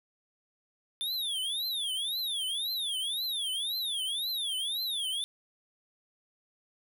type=tone with vibrato; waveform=square; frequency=3520 Hz; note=A7; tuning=in tune; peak=-31 dBFS; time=1.01-5.24 s; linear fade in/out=0 ms; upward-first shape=triangle; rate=1.9 Hz; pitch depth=290 cents each way; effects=none